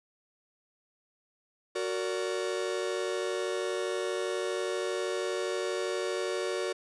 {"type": "chord", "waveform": "45% pulse", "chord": "Gb augmented", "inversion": "none", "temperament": "just", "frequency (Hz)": [370, 462.5, 578.1], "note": ["Gb4", "Bb4", "D5"], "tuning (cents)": [0, -14, -27], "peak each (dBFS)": [-33, -35, -36], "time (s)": [1.75, 6.73], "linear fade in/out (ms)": 10, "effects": ["resampled to 22050 Hz"]}